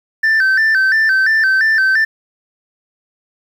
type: tone with vibrato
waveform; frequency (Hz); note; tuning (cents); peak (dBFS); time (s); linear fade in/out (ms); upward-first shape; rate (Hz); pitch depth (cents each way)
sine; 1656; G#6; -5; -7; 0.23-2.05; 10; square; 2.9; 120
effects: tanh soft clip ceiling -9 dBFS + 7-bit